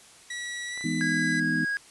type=tone with pitch glide; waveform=sawtooth; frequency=1935 to 1997.5 Hz; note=B6 to B6; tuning=-36 to +19 cents; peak=-29 dBFS; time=0.3-1.4 s; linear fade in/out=5 ms; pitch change=+55 cents; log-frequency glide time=0.67-0.86 s
type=clicks; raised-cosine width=0.5 ms; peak=-31 dBFS; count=2; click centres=0.776 / 0.81 s
type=chord; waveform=sine; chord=E major seventh; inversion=none; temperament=equal; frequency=164.81 / 207.7 / 246.9 / 311.1 Hz; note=E3 / G#3 / B3 / D#4; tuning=0 / 0 / 0 / 0 cents; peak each=-31 / -34 / -30 / -31 dBFS; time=0.84-1.65 s; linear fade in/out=5 ms
type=tone; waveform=triangle; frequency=1645 Hz; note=G#6; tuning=17 cents flat; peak=-24 dBFS; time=1.01-1.77 s; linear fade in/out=0 ms
effects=white hiss -52 dBFS RMS until 1.9 s + resampled to 24000 Hz